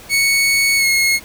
sawtooth tone with pitch glide, 2217 to 2165 Hz, C#7 to C#7, 0 to -41 cents, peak -9 dBFS, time 0.09-1.2 s, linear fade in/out 50 ms, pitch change -41 cents, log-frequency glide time 0.77-0.86 s, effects pink hiss -39 dBFS RMS until 1.24 s

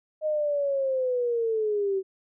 sine linear sweep, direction down, 623 to 377.8 Hz, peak -23 dBFS, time 0.21-2.03 s, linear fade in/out 50 ms, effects none

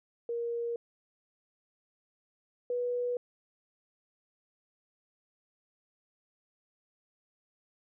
sine tone pair in turn, 470 / 488.8 Hz, A#4 / B4, +14 / -18 cents, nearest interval minor second, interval 68 cents, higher second, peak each -31 / -29 dBFS, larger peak second, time 0.29-0.76 / 2.7-3.17 s, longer neither, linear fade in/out 2 ms, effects none

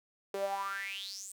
sawtooth tone with high-pass filter sweep, 196.3 Hz, G3, 3 cents sharp, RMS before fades -38 dBFS, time 0.34-1.32 s, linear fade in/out 2 ms, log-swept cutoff 440 to 8600 Hz, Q 9.7, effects none

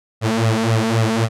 sawtooth tone with flanger, 112.4 Hz, A2, 37 cents sharp, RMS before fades -17 dBFS, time 0.21-1.29 s, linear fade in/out 50 ms, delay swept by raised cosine 1.5 to 4.6 ms, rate 3.8 Hz, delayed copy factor +0.85, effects low-pass 9000 Hz 12 dB/octave

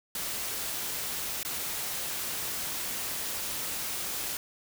white noise with dropouts, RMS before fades -34 dBFS, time 0.15-4.37 s, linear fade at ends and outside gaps 2 ms, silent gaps 1.431-1.449 s, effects none

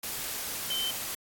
sine tone in noise, 3079 Hz, G7, 32 cents flat, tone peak -29 dBFS, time 0.7-0.91 s, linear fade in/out 5 ms, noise white, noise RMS -35 dBFS, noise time 0.03-1.15 s, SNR +3 dB, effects AAC 64 kbps

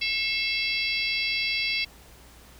harmonic tone with a mistuned harmonic, 665 Hz, E5, 15 cents sharp, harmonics 3 / 4 / 5 / 6 / 7 / 8, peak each -29 / -30 / -33 / -35 / -31 / -37 dBFS, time 0.01-1.85 s, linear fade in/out 10 ms, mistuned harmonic 3, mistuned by +140 cents, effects added 60 Hz sine -52 dBFS peak until 2.59 s + pink hiss -52 dBFS RMS until 2.59 s

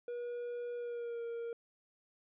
triangle tone with pitch glide, 481.6 to 466.5 Hz, B4 to A#4, -44 to +1 cents, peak -36 dBFS, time 0.08-1.53 s, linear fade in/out 2 ms, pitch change -55 cents, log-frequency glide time 0.76-1.23 s, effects resampled to 8000 Hz

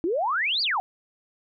sine exponential two-way sweep, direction up then down, 311.1 to 4921 to 705 Hz, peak -22 dBFS, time 0.04-0.8 s, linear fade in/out 0 ms, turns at 0.62 s, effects none

